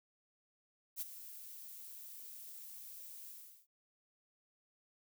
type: noise with ADSR envelope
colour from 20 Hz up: violet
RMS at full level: -38 dBFS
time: 0.96-3.67 s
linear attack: 51 ms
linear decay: 24 ms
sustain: -13 dB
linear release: 370 ms
effects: none